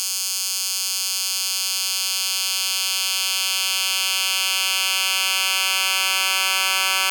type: tone with high-pass filter sweep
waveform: 10% pulse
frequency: 190 Hz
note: F#3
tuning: 46 cents sharp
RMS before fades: -22 dBFS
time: 0-7.1 s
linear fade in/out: 0 ms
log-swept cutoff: 5500 to 2000 Hz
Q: 1.3
effects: none